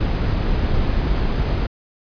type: noise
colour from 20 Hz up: brown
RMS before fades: -19 dBFS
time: 0-1.67 s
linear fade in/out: 10 ms
effects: resampled to 11025 Hz